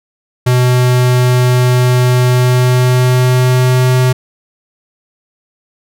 square tone with pitch glide, 125.1 to 127.43 Hz, B2 to C3, +23 to -45 cents, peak -8 dBFS, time 0.46-4.13 s, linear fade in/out 10 ms, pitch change +32 cents, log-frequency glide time 2.29-3.95 s, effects none

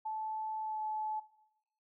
sine tone with pitch glide, 871 to 862.5 Hz, A5 to A5, -18 to -35 cents, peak -35 dBFS, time 0.05-1.2 s, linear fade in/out 10 ms, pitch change -17 cents, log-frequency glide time 0.62-0.8 s, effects noise-tail reverb RT60 0.9 s tail -18 dB re dry

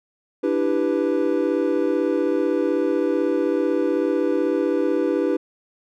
triangle chord, E minor seventh, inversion third, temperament equal, 293.7 / 329.6 / 392 / 493.9 Hz, D4 / E4 / G4 / B4, 0 / 0 / 0 / 0 cents, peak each -22 dBFS, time 0.43-5.37 s, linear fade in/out 10 ms, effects none

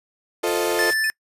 35% pulse chord, F dominant seventh, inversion none, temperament equal, 349.2 / 440 / 523.3 / 622.3 Hz, F4 / A4 / C5 / Eb5, 0 / 0 / 0 / 0 cents, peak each -23 / -22 / -27 / -26 dBFS, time 0.43-0.91 s, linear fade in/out 10 ms
white noise, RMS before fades -33 dBFS, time 0.46-0.94 s, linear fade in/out 10 ms
square tone, 1760 Hz, A6, in tune, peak -20 dBFS, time 0.79-1.1 s, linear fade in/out 0 ms
square tone with exponential decay, 2500 Hz, D#7, 8 cents sharp, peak -26 dBFS, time 1.04-1.12 s, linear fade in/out 2 ms, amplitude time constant 16 ms
effects noise-tail reverb RT60 0.1 s tail -26 dB re dry + resampled to 32000 Hz

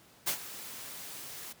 white noise with ADSR envelope, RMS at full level -29 dBFS, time 0.26-1.53 s, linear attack 19 ms, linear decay 88 ms, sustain -15 dB, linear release 10 ms, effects pink hiss -59 dBFS RMS until 1.6 s + high-pass 100 Hz 12 dB/octave

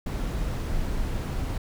brown noise, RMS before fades -28 dBFS, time 0.06-1.58 s, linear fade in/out 5 ms, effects none

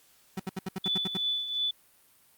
35% pulse tone bursts, 188.9 Hz, F#3, 36 cents sharp, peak -29 dBFS, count 9, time 0.37-1.173 s, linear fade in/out 5 ms, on 27 ms, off 70 ms
sine tone with tremolo, 3477 Hz, A7, 21 cents flat, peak -25 dBFS, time 0.84-1.71 s, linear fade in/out 5 ms, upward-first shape triangle, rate 2.8 Hz, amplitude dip 65%
effects white hiss -62 dBFS RMS until 2.37 s + Opus 48 kbps

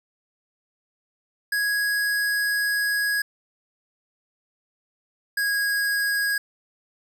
square tone pair in turn, 1661.2 / 1647.8 Hz, G#6 / G#6, 0 / -14 cents, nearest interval unison, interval 14 cents, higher first, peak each -22 dBFS, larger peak neither, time 1.52-3.22 / 5.37-6.38 s, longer first, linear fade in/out 5 ms, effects none

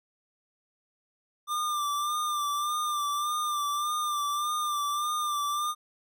square tone with vibrato, 1190 Hz, D6, 22 cents sharp, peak -28 dBFS, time 1.47-5.75 s, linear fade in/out 50 ms, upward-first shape sine, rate 1.7 Hz, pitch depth 41 cents each way, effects none

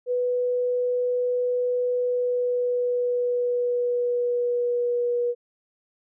sine tone with pitch glide, 493.9 to 482.3 Hz, B4 to B4, 0 to -41 cents, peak -21 dBFS, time 0.06-5.35 s, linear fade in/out 50 ms, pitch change -41 cents, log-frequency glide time 1.96-5.21 s, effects none

